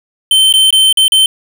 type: tone with dropouts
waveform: square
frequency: 3095 Hz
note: G7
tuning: 23 cents flat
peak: -6 dBFS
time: 0.31-1.26 s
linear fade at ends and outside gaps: 2 ms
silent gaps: 0.526-0.538 / 0.706-0.726 / 0.927-0.972 / 1.081-1.12 s
effects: 7-bit